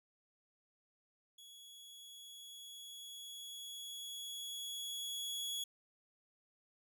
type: tone with level ramp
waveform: sawtooth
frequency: 3358 Hz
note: G#7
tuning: 18 cents sharp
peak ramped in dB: -52 to -35 dBFS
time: 1.38-5.64 s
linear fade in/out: 5 ms
effects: none